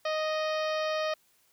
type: harmonic tone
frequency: 622 Hz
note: D#5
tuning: 1 cent flat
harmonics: 1 / 2 / 3 / 4 / 5 / 6 / 7 / 8 / 9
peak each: -29 / -35 / -39 / -41 / -43 / -45 / -46 / -47 / -48 dBFS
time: 0.05-1.14 s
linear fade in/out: 5 ms
effects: white hiss -67 dBFS RMS until 1.52 s